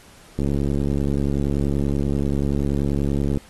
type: click train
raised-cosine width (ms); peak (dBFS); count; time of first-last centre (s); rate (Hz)
3; -10; 211; 0.39-3.373; 70.4
effects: pink hiss -49 dBFS RMS until 3.49 s + AAC 32 kbps